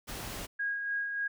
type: noise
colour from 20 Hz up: pink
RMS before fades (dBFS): -40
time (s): 0.07-0.47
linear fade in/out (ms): 20
type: tone with tremolo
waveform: sine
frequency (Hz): 1639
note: G#6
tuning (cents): -23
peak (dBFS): -29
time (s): 0.59-1.28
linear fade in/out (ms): 10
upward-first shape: sine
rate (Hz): 3.4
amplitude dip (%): 40
effects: none